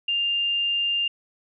sine tone, 2800 Hz, F7, 4 cents sharp, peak -21 dBFS, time 0.08-1.08 s, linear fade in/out 5 ms, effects none

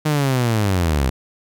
sawtooth linear sweep, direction down, 155.56 to 61.6 Hz, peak -12 dBFS, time 0.05-1.1 s, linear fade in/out 10 ms, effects none

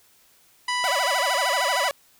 harmonic tone, 987.8 Hz, B5, in tune, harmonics 1 / 2 / 3 / 4 / 5 / 6 / 7 / 9 / 10, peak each -26 / -27 / -31 / -37 / -34 / -42 / -40 / -42 / -43 dBFS, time 0.68-1.89 s, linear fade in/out 5 ms
sawtooth tone with vibrato, 653 Hz, E5, 17 cents flat, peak -20 dBFS, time 0.84-1.91 s, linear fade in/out 0 ms, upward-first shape sine, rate 13 Hz, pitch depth 290 cents each way
effects white hiss -58 dBFS RMS until 2.19 s

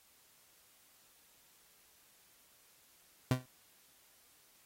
30% pulse tone with exponential decay, 127.4 Hz, C3, 46 cents flat, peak -21 dBFS, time 3.31-3.46 s, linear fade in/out 2 ms, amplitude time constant 31 ms, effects white hiss -66 dBFS RMS until 4.65 s + AAC 48 kbps

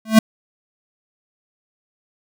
square tone with exponential growth, 220 Hz, A3, in tune, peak -4 dBFS, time 0.05-0.19 s, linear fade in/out 5 ms, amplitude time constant 30 ms, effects none

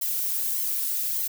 violet noise with flanger, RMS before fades -27 dBFS, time 0.01-1.28 s, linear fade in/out 10 ms, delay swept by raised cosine 0.94 to 3.14 ms, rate 1.7 Hz, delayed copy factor +0.55, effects none

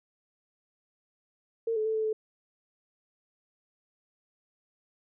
sine tone with pitch steps, 455.7 / 432.4 / 440.9 / 437.5 / 434.6 Hz, A#4 / A4 / A4 / A4 / A4, -39 / -30 / +4 / -10 / -21 cents, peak -26 dBFS, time 1.67-2.13 s, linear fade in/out 5 ms, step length 92 ms, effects none

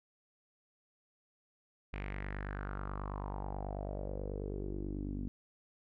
sawtooth tone with low-pass filter sweep, 49.23 Hz, G1, 8 cents sharp, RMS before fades -40 dBFS, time 1.93-5.28 s, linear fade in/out 0 ms, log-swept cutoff 2400 to 250 Hz, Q 4.5, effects none

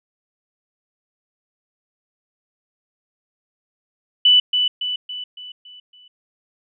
sine tone with echo, 2980 Hz, F#7, 12 cents sharp, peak -9 dBFS, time 4.25-4.4 s, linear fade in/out 5 ms, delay 280 ms, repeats 6, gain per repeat -6 dB, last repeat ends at 6.08 s, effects none

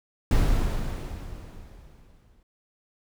brown noise with exponential decay, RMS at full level -19 dBFS, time 0.31-2.43 s, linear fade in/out 2 ms, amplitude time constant 460 ms, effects none

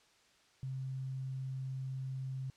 sine tone with quantisation, 132.1 Hz, C3, 17 cents sharp, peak -37 dBFS, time 0.63-2.5 s, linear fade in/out 0 ms, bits 11, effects white hiss -67 dBFS RMS until 2.56 s + low-pass 6000 Hz 12 dB/octave

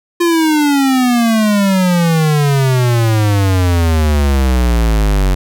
square exponential sweep, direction down, 349.2 to 46 Hz, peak -10 dBFS, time 0.2-5.35 s, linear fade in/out 10 ms, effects none

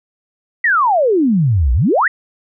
sine exponential two-way sweep, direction down then up, 2000 to 56.5 to 2000 Hz, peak -10 dBFS, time 0.64-2.08 s, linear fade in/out 5 ms, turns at 1.73 s, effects none

